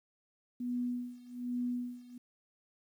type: tone with tremolo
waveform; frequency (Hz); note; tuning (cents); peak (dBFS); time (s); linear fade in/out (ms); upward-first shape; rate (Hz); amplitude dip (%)
sine; 245.3; B3; -12; -31; 0.6-2.18; 5; sine; 1.2; 90
effects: 11-bit